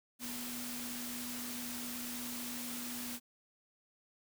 sine tone in noise, 243.2 Hz, B3, 26 cents flat, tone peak -44 dBFS, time 0.19-3.2 s, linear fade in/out 50 ms, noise white, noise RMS -43 dBFS, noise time 0.19-3.2 s, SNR -4 dB, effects none

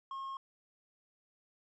sine tone with hard clipping, 1079 Hz, C#6, 47 cents flat, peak -40 dBFS, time 0.11-0.37 s, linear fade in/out 2 ms, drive 3 dB, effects resampled to 16000 Hz

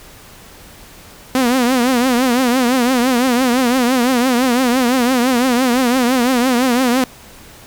sawtooth tone with vibrato, 250.1 Hz, B3, 22 cents sharp, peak -8 dBFS, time 1.35-7.04 s, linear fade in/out 0 ms, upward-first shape triangle, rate 5.9 Hz, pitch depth 130 cents each way, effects pink hiss -40 dBFS RMS until 7.66 s

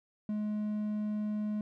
triangle tone, 211.1 Hz, G#3, 29 cents sharp, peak -29 dBFS, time 0.29-1.61 s, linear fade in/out 2 ms, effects none

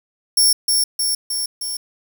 20% pulse tone with echo, 5470 Hz, F8, 37 cents flat, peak -6 dBFS, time 0.37-0.53 s, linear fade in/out 5 ms, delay 310 ms, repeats 4, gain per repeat -3 dB, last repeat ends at 1.77 s, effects 7-bit

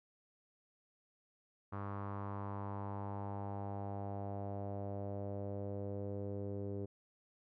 sawtooth tone with low-pass filter sweep, 100 Hz, G2, 35 cents sharp, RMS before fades -42 dBFS, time 1.72-6.86 s, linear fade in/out 10 ms, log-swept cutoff 1200 to 430 Hz, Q 3.5, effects none

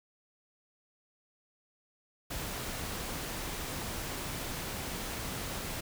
pink noise, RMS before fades -38 dBFS, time 2.3-5.81 s, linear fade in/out 10 ms, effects none

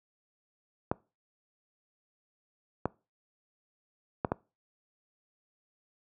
clicks, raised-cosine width 1 ms, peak -13 dBFS, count 4, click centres 0.915 / 2.856 / 4.248 / 4.319 s, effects noise-tail reverb RT60 0.3 s tail -23 dB re dry + high-pass 80 Hz 12 dB/octave

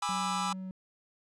45% pulse chord, E dominant seventh, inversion first, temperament just, 824.1 / 988.9 / 1186.7 / 1318.5 Hz, G#5 / B5 / D6 / E6, -14 / +2 / +18 / 0 cents, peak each -36 dBFS, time 0.02-0.53 s, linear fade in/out 5 ms
triangle tone with vibrato, 186.9 Hz, F#3, 18 cents sharp, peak -35 dBFS, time 0.09-0.71 s, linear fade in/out 0 ms, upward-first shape sine, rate 2.5 Hz, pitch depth 10 cents each way
effects resampled to 22050 Hz

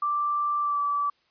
sine tone with pitch glide, 1174.7 to 1155.2 Hz, D6 to D6, 0 to -29 cents, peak -23 dBFS, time 0.02-1.1 s, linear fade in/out 5 ms, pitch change -29 cents, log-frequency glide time 0.61-0.8 s, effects white hiss -67 dBFS RMS until 1.3 s + resampled to 11025 Hz

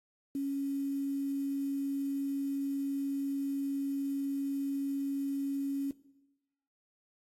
sine tone with quantisation, 277.2 Hz, C#4, in tune, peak -31 dBFS, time 0.35-5.91 s, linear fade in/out 2 ms, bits 9, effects noise-tail reverb RT60 1.0 s tail -19 dB re dry + AAC 48 kbps

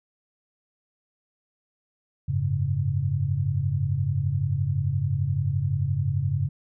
sine chord, F# suspended second, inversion none, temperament just, 92.5 / 104.06 / 138.75 Hz, F#2 / G#2 / C#3, 0 / +4 / +2 cents, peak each -28 / -27 / -25 dBFS, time 2.28-6.49 s, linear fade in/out 10 ms, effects none

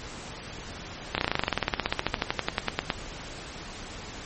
slowing click train, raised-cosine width 0.3 ms, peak -7 dBFS, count 29, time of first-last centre 1.15-2.902 s, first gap 30 ms, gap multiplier 1.05, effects pink hiss -40 dBFS RMS until 4.25 s + MP3 32 kbps

